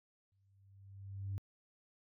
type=tone with exponential growth; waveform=sine; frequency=98 Hz; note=G2; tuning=in tune; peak=-34 dBFS; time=0.32-1.38 s; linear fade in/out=0 ms; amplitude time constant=230 ms; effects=tanh soft clip ceiling -33 dBFS